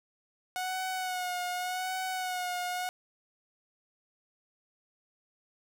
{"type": "tone with vibrato", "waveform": "sawtooth", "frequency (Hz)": 733, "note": "F#5", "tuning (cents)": -16, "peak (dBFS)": -28, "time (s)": [0.56, 2.89], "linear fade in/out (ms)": 0, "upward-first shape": "sine", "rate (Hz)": 0.86, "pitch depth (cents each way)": 38, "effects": []}